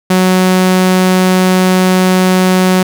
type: tone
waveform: sawtooth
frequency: 185 Hz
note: F#3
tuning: in tune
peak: -3 dBFS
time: 0.1-2.83 s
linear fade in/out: 5 ms
effects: none